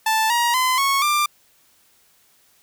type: tone with pitch steps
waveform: sawtooth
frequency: 880 / 948.6 / 1022.6 / 1102.3 / 1188.3 Hz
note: A5 / A#5 / C6 / C#6 / D6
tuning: 0 / +30 / -40 / -10 / +20 cents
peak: -13 dBFS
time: 0.06-1.26 s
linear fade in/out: 5 ms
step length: 240 ms
effects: white hiss -58 dBFS RMS until 2.62 s